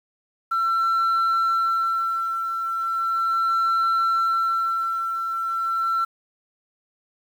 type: tone with tremolo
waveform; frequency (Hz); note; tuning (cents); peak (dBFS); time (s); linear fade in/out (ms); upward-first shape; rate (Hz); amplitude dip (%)
sine; 1347; E6; +37; -15; 0.51-6.05; 10; sine; 0.37; 60
effects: tanh soft clip ceiling -17 dBFS + 8-bit